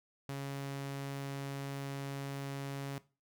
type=tone; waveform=sawtooth; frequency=138.59 Hz; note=C#3; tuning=in tune; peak=-34 dBFS; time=0.29-2.98 s; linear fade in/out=0 ms; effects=noise-tail reverb RT60 0.3 s tail -17 dB re dry